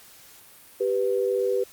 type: tone pair together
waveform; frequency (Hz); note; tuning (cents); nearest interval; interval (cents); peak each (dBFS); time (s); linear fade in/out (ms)
sine; 392 / 493.9; G4 / B4; 0 / 0; major third; 400; -24; 0.8-1.64; 10
effects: white hiss -50 dBFS RMS until 1.72 s + Opus 48 kbps